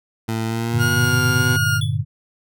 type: tone with pitch glide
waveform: 20% pulse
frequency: 112.3 to 125.33 Hz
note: A2 to B2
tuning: +36 to +26 cents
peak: -16 dBFS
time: 0.28-1.57 s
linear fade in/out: 10 ms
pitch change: +190 cents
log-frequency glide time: 0.45-1.17 s
type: chord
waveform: sine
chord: G minor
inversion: none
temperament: equal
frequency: 98 / 116.54 / 146.83 Hz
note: G2 / Bb2 / D3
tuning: 0 / 0 / 0 cents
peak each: -23 / -22 / -23 dBFS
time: 0.71-2.05 s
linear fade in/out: 50 ms
type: tone with vibrato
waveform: 40% pulse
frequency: 1421 Hz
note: F6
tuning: 30 cents sharp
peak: -18 dBFS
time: 0.78-1.81 s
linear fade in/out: 50 ms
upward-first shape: sine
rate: 1.6 Hz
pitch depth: 15 cents each way
type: tone with exponential decay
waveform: square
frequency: 3428 Hz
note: A7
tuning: 46 cents flat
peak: -23 dBFS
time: 1.81-1.98 s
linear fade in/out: 5 ms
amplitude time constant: 36 ms
effects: none